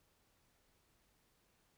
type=silence; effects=pink hiss -75 dBFS RMS until 1.77 s